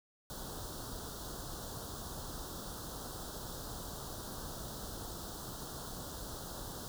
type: band-stop noise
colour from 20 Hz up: pink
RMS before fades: -44 dBFS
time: 0.3-6.88 s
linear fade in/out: 0 ms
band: 1500 to 3400 Hz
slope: 48 dB/octave
effects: none